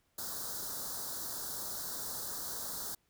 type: band-stop noise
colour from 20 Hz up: white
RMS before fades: -40 dBFS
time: 0.18-2.95 s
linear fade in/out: 5 ms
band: 1600 to 3900 Hz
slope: 48 dB/octave
effects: pink hiss -75 dBFS RMS until 3.09 s